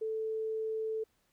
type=tone; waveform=sine; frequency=440 Hz; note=A4; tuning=in tune; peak=-32 dBFS; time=0.01-1.04 s; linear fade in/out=10 ms; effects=pink hiss -74 dBFS RMS until 1.32 s